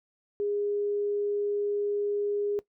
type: tone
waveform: sine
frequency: 410 Hz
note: G#4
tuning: 22 cents flat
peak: -26 dBFS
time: 0.4-2.59 s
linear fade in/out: 0 ms
effects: noise-tail reverb RT60 0.1 s tail -18 dB re dry